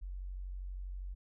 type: tone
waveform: sine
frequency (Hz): 46.25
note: F#1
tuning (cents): 0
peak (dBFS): -39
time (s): 0.01-1.15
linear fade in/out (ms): 20
effects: none